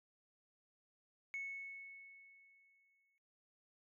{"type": "tone with exponential decay", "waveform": "sine", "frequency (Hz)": 2204, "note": "C#7", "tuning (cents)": -11, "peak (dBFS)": -38, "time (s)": [1.34, 3.18], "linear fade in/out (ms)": 0, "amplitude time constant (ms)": 400, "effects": ["noise-tail reverb RT60 0.3 s tail -20 dB re dry", "tanh soft clip ceiling -37 dBFS"]}